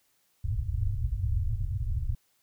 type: low-pass noise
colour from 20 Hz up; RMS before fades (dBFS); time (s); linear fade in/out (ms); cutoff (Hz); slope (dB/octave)
white; -29; 0.44-2.15; 5; 120; 96
effects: white hiss -70 dBFS RMS until 2.42 s